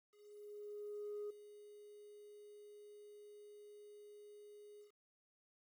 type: tone with ADSR envelope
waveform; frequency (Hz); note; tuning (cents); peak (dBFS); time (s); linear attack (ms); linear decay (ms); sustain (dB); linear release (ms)
sine; 415.3; G#4; 0; -40; 0.1-4.92; 1200; 8; -15; 110
effects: tanh soft clip ceiling -40 dBFS + 12-bit